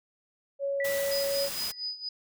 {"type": "tone", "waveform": "sine", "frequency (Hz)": 557, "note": "C#5", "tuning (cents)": 8, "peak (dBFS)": -27, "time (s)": [0.59, 1.5], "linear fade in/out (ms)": 50}
{"type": "tone with exponential decay", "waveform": "sine", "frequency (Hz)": 1960, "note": "B6", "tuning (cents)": -14, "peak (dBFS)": -30, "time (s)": [0.8, 1.91], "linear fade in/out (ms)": 2, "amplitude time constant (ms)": 240}
{"type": "noise", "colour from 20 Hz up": "white", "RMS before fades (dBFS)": -36, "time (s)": [0.84, 1.72], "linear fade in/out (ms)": 10}
{"type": "tone with tremolo", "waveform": "sine", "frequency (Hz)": 4978, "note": "D#8", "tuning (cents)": 0, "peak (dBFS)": -30, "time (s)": [1.11, 2.09], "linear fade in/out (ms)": 5, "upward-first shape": "sine", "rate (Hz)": 4.3, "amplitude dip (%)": 80}
{"effects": []}